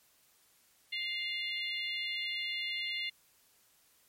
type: harmonic tone with a mistuned harmonic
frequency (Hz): 698.5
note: F5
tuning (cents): 0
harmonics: 3 / 4 / 5 / 6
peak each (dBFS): -37 / -39 / -41 / -43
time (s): 0.92-3.1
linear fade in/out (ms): 10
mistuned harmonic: 4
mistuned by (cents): +15
effects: white hiss -67 dBFS RMS until 4.08 s + MP3 64 kbps